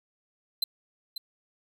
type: tone with echo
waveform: 45% pulse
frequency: 4061 Hz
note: B7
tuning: 48 cents sharp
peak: -22 dBFS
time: 0.62-0.64 s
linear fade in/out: 5 ms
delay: 540 ms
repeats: 1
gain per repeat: -10 dB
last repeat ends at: 1.18 s
effects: none